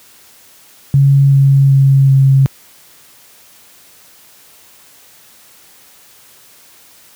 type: tone with pitch steps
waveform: sine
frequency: 138.59 / 137.47 / 136.37 / 135.27 Hz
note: C#3 / C#3 / C#3 / C#3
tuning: 0 / -14 / -28 / -42 cents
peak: -5 dBFS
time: 0.94-2.46 s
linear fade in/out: 0 ms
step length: 380 ms
effects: white hiss -44 dBFS RMS until 7.15 s + high-pass 60 Hz 12 dB/octave